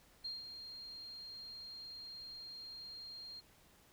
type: tone with ADSR envelope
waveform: sine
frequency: 4210 Hz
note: C8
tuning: 10 cents sharp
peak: -39 dBFS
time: 0.24-3.41 s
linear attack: 12 ms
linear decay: 170 ms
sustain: -8 dB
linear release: 21 ms
effects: pink hiss -66 dBFS RMS until 3.92 s